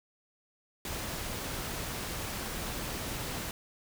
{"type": "noise", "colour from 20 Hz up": "pink", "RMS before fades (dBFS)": -37, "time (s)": [0.85, 3.51], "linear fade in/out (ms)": 2, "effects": []}